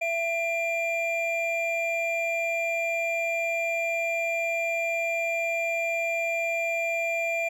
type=tone pair together; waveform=triangle; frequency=670 / 2388 Hz; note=E5 / D7; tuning=+28 / +28 cents; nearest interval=octave + minor seventh; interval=2200 cents; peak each=-26 / -26 dBFS; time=0.01-7.49 s; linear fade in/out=10 ms; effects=none